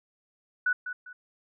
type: tone with echo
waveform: sine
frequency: 1480 Hz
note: F#6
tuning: in tune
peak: -22 dBFS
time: 0.66-0.73 s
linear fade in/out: 5 ms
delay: 200 ms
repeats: 2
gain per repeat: -10 dB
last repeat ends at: 1.13 s
effects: none